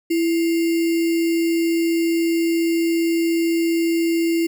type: tone with sample-and-hold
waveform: sine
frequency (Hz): 332.8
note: E4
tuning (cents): +17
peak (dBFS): -16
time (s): 0.1-4.47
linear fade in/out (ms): 10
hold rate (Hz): 2450
effects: none